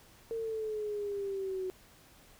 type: exponential sweep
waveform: sine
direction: down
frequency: 458 to 370 Hz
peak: -33 dBFS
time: 0.31-1.7 s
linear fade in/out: 0 ms
effects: pink hiss -59 dBFS RMS until 2.39 s